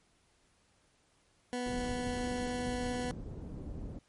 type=tone; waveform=20% pulse; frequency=246.9 Hz; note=B3; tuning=in tune; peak=-29 dBFS; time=1.53-3.11 s; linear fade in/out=0 ms
type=low-pass noise; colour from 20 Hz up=pink; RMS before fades=-42 dBFS; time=1.66-3.99 s; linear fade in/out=5 ms; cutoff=330 Hz; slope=12 dB/octave
effects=pink hiss -70 dBFS RMS until 4.08 s + MP3 48 kbps